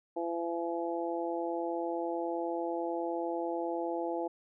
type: harmonic tone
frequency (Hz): 169.3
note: E3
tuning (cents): +46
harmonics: 2 / 3 / 4 / 5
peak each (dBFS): -35 / -37 / -38 / -39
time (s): 0.16-4.28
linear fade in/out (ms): 10
effects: none